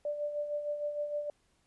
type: tone with tremolo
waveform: sine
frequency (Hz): 589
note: D5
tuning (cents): +5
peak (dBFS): -30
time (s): 0.05-1.3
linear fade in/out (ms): 2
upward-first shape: sine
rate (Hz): 6.5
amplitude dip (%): 55
effects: pink hiss -72 dBFS RMS until 1.66 s + resampled to 24000 Hz